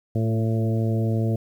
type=harmonic tone with a mistuned harmonic; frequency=112 Hz; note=A2; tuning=31 cents sharp; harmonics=1 / 2 / 3 / 4 / 5 / 6; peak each=-21 / -27 / -31 / -33 / -35 / -37 dBFS; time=0.15-1.36 s; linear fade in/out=5 ms; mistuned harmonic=3; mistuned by=+15 cents; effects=9-bit